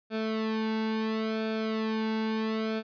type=tone with flanger; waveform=sawtooth; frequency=220 Hz; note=A3; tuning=in tune; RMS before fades=-30 dBFS; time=0.1-2.83 s; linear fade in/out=50 ms; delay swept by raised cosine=1 to 1.63 ms; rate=0.73 Hz; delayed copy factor=-0.8; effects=resampled to 11025 Hz